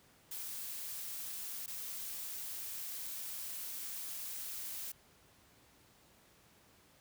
blue noise with dropouts, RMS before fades -43 dBFS, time 0.31-4.92 s, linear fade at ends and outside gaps 5 ms, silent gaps 1.662-1.677 s, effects pink hiss -65 dBFS RMS until 7 s + high-pass 60 Hz 12 dB/octave

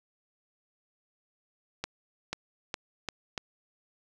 accelerating click train, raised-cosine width 0.2 ms, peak -15 dBFS, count 5, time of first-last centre 1.84-3.378 s, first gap 490 ms, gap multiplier 0.84, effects none

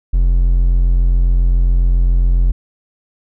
triangle tone, 43.65 Hz, F1, in tune, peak -7 dBFS, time 0.13-2.52 s, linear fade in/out 10 ms, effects none

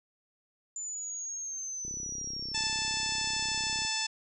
sine linear sweep, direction down, 7090 to 5274 Hz, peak -35 dBFS, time 0.76-2.67 s, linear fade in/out 2 ms
click train, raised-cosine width 3 ms, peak -34 dBFS, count 67, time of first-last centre 1.85-3.85 s, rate 33 Hz
harmonic tone, 879 Hz, A5, 2 cents flat, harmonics 1 / 2 / 3 / 4 / 5 / 6 / 7 / 8 / 9, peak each -40 / -40 / -37 / -38 / -41 / -34 / -40 / -40 / -42 dBFS, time 2.54-4.07 s, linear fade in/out 10 ms
effects none

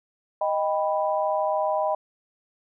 sine chord, Eb augmented, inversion none, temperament equal with one note detuned, 622.3 / 789 / 987.8 Hz, Eb5 / G5 / B5, 0 / +11 / 0 cents, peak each -24 / -27 / -28 dBFS, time 0.41-1.95 s, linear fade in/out 5 ms, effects none

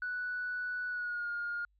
sine tone with pitch glide, 1480 to 1420.5 Hz, F#6 to F6, 0 to +29 cents, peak -33 dBFS, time 0.02-1.65 s, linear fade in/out 2 ms, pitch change -71 cents, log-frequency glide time 0.88-1.29 s, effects tanh soft clip ceiling -29 dBFS + added 50 Hz sine -68 dBFS peak until 1.79 s

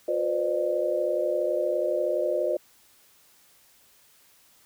sine tone cluster, 356.2 / 492.9 / 525 / 602 Hz, F4 / B4 / C5 / D5, +34 / -3 / +6 / +43 cents, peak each -30 / -32 / -29 / -26 dBFS, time 0.08-2.57 s, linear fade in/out 5 ms, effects white hiss -59 dBFS RMS until 4.65 s

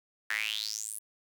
sawtooth tone with high-pass filter sweep, 107.7 Hz, A2, 37 cents flat, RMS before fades -35 dBFS, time 0.3-0.99 s, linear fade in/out 5 ms, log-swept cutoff 1700 to 11000 Hz, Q 7.3, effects none

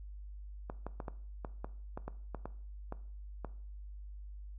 clicks, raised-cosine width 1 ms, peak -26 dBFS, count 12, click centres 0.699 / 0.866 / 1.002 / 1.082 / 1.448 / 1.645 / 1.975 / 2.08 / 2.347 / 2.456 / 2.924 / 3.447 s, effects noise-tail reverb RT60 0.5 s tail -17 dB re dry + added 50 Hz sine -44 dBFS peak until 4.58 s

